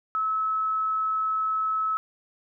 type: tone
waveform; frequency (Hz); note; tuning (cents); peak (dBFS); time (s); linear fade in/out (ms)
sine; 1296; E6; -30; -23; 0.15-1.97; 0
effects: none